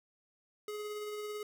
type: tone with tremolo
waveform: square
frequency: 420.1 Hz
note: G#4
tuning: 20 cents sharp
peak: -38 dBFS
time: 0.68-1.43 s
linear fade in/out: 2 ms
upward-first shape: sine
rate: 18 Hz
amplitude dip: 25%
effects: none